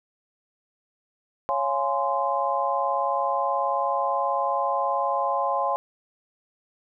sine chord, Db major seventh, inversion none, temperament just, 554.4 / 693 / 831.5 / 1039.4 Hz, Db5 / F5 / Ab5 / C6, 0 / -14 / +2 / -12 cents, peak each -28 / -29 / -27 / -26 dBFS, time 1.49-5.76 s, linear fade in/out 0 ms, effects none

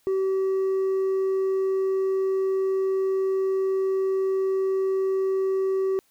triangle tone with hard clipping, 383 Hz, G4, 40 cents flat, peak -20 dBFS, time 0.07-5.99 s, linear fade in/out 0 ms, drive 1 dB, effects white hiss -65 dBFS RMS until 6.1 s

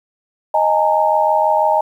sine chord, D# suspended fourth, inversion none, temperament equal with one note detuned, 622.3 / 830.6 / 916.8 Hz, D#5 / G#5 / A#5, 0 / 0 / -29 cents, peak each -16 dBFS, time 0.54-1.81 s, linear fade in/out 5 ms, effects 8-bit

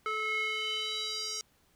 square tone with band-pass filter sweep, 433.2 Hz, A4, 27 cents flat, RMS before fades -34 dBFS, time 0.06-1.41 s, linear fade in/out 0 ms, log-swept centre 1600 to 5800 Hz, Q 4, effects pink hiss -68 dBFS RMS until 1.75 s

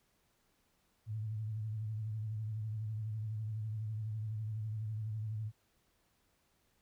sine tone with vibrato, 108.5 Hz, A2, 24 cents flat, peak -36 dBFS, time 1.06-5.52 s, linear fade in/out 50 ms, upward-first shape triangle, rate 12 Hz, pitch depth 67 cents each way, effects pink hiss -75 dBFS RMS until 6.81 s

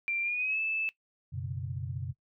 sine tone with pitch glide, 2366 to 2625 Hz, D7 to E7, +12 to -8 cents, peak -28 dBFS, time 0.08-0.89 s, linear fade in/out 0 ms, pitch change +180 cents, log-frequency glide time 0.22-0.6 s
sine chord, F# suspended fourth, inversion none, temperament just, 92.5 / 123.33 / 138.75 Hz, F#2 / B2 / C#3, 0 / -2 / +2 cents, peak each -38 dBFS, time 1.32-2.13 s, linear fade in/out 20 ms
effects noise-tail reverb RT60 0.1 s tail -18 dB re dry

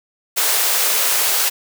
white high-pass noise, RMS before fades -17 dBFS, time 0.36-1.5 s, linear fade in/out 20 ms, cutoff 390 Hz, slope 48 dB/octave, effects none

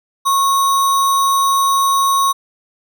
sine tone with sample-and-hold, 1096 Hz, C#6, 20 cents flat, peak -11 dBFS, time 0.25-2.33 s, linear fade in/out 20 ms, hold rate 4900 Hz, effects none

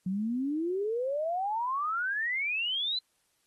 sine exponential sweep, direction up, 180.7 to 4083 Hz, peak -28 dBFS, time 0.06-2.99 s, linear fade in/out 5 ms, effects white hiss -73 dBFS RMS until 3.46 s + AAC 32 kbps

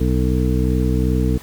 harmonic tone with a mistuned harmonic, 62.6 Hz, B1, 24 cents sharp, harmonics 1 / 2 / 3 / 4 / 5 / 7, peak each -18 / -21 / -23 / -24 / -25 / -26 dBFS, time 0-1.38 s, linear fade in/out 10 ms, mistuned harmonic 7, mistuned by +34 cents, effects pink hiss -41 dBFS RMS until 1.42 s

